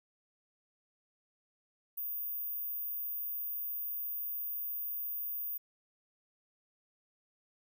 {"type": "tone", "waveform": "sine", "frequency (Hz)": 14917, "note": "A#9", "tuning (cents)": 0, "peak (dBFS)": -35, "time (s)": [1.97, 5.58], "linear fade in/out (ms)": 10, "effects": []}